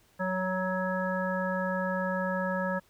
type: harmonic tone with a mistuned harmonic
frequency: 185.5 Hz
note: F#3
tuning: 5 cents sharp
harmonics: 1 / 3 / 5 / 7 / 9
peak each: -32 / -32 / -36 / -38 / -35 dBFS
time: 0.19-2.8 s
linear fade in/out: 20 ms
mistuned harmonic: 5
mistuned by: +25 cents
effects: pink hiss -64 dBFS RMS until 2.89 s